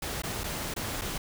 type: noise with dropouts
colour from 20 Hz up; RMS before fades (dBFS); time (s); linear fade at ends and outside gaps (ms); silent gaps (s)
pink; -34; 0.02-1.18; 5; 0.221-0.235 / 0.436-0.44 / 0.74-0.763 / 1.013-1.017
effects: none